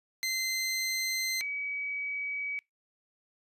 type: tone pair in turn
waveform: 20% pulse / sine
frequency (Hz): 2069 / 2274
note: C7 / C#7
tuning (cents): -20 / +44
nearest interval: major second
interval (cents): 164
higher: second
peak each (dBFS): -24 / -32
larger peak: first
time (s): 0.23-1.41 / 1.41-2.59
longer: neither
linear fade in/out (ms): 0
effects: noise-tail reverb RT60 0.2 s tail -25 dB re dry + resampled to 32000 Hz